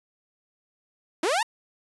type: linear sweep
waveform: sawtooth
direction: up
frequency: 292 to 958 Hz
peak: -18 dBFS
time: 1.23-1.43 s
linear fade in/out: 5 ms
effects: resampled to 24000 Hz